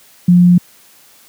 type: tone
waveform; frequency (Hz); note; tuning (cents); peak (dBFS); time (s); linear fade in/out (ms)
sine; 177; F3; +23; -4; 0.28-0.58; 5
effects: white hiss -46 dBFS RMS until 1.28 s + high-pass 100 Hz 12 dB/octave